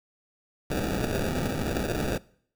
violet noise with sample-and-hold, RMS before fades -28 dBFS, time 0.7-2.18 s, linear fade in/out 5 ms, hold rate 1050 Hz, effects noise-tail reverb RT60 0.6 s tail -22 dB re dry

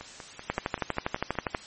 two click trains, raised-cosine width 0.5 ms, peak -24 / -11 dBFS, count 9 / 14, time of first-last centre 0.01-1.546 / 0.5-1.548 s, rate 5.21 / 12.4 Hz, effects white hiss -46 dBFS RMS until 1.66 s + MP3 32 kbps

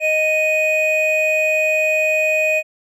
triangle tone pair together, 622.3 / 2489 Hz, D#5 / D#7, 0 / 0 cents, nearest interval 2 octaves, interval 2400 cents, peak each -16 / -15 dBFS, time 0-2.63 s, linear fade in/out 50 ms, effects none

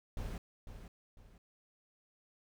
brown noise with echo, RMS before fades -40 dBFS, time 0.17-0.38 s, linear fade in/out 2 ms, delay 500 ms, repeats 2, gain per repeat -9 dB, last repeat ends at 1.38 s, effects none

